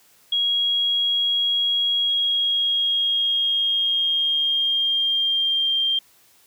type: tone with pitch glide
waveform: sine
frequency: 3300 to 3182 Hz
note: G#7 to G7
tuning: -12 to +25 cents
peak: -18 dBFS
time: 0.32-5.99 s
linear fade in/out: 5 ms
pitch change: -63 cents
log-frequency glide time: 2-5.78 s
effects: white hiss -56 dBFS RMS until 6.46 s + high-pass 60 Hz 12 dB/octave